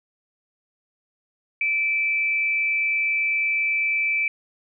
sine tone pair together, 2329 / 2557 Hz, D7 / D#7, -15 / +47 cents, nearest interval major second, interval 162 cents, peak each -20 / -30 dBFS, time 1.61-4.28 s, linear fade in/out 2 ms, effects none

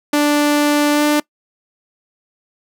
sawtooth tone with pitch glide, 293.7 to 296.9 Hz, D4 to D4, 0 to +19 cents, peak -8 dBFS, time 0.13-1.2 s, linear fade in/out 5 ms, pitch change +19 cents, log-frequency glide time 0.92-1.04 s, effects noise-tail reverb RT60 0.1 s tail -23 dB re dry

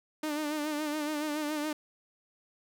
sawtooth tone with vibrato, 301.1 Hz, D4, 43 cents sharp, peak -27 dBFS, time 0.23-1.73 s, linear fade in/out 5 ms, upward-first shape sine, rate 7.1 Hz, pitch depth 53 cents each way, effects none

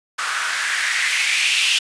blue noise with band-pass filter sweep, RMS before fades -20 dBFS, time 0.18-1.79 s, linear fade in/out 10 ms, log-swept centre 1300 to 2900 Hz, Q 4, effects resampled to 22050 Hz

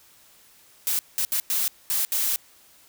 blue noise bursts at uneven times, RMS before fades -24 dBFS, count 6, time 0.87-0.99 / 1.18-1.25 / 1.32-1.4 / 1.5-1.68 / 1.9-2.05 / 2.12-2.36 s, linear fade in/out 0 ms, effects white hiss -55 dBFS RMS until 2.88 s

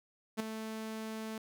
sawtooth tone with ADSR envelope, 220 Hz, A3, in tune, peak -25 dBFS, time 0.37-1.38 s, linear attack 30 ms, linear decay 6 ms, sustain -10 dB, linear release 3 ms, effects none

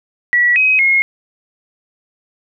sine tone with pitch steps, 1939 / 2531 / 2156 Hz, B6 / D#7 / C#7, -32 / +29 / -49 cents, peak -9 dBFS, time 0.33-1.02 s, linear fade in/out 0 ms, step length 230 ms, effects none

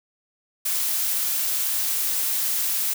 blue noise, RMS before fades -24 dBFS, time 0.65-2.94 s, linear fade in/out 10 ms, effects none

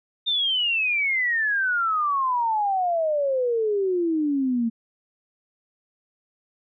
sine exponential sweep, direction down, 3660 to 224.8 Hz, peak -20 dBFS, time 0.26-4.7 s, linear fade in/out 20 ms, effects none

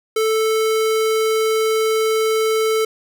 square tone, 440 Hz, A4, in tune, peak -16 dBFS, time 0.16-2.85 s, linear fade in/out 5 ms, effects none

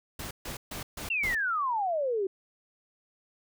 pink noise bursts, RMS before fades -38 dBFS, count 5, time 0.19-1.35 s, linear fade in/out 5 ms, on 120 ms, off 140 ms
sine exponential sweep, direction down, 2794 to 370 Hz, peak -26 dBFS, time 1.1-2.27 s, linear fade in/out 5 ms
effects none

